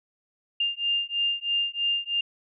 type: beating tone pair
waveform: sine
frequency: 2802 / 2805.1 Hz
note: F7 / F7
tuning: +5 / +7 cents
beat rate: 3.1 Hz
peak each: -27 dBFS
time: 0.6-2.21 s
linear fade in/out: 5 ms
effects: none